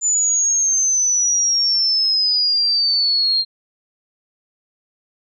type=exponential sweep; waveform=sine; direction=down; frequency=7060 to 4186 Hz; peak=-14 dBFS; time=0.01-3.45 s; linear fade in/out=50 ms; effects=none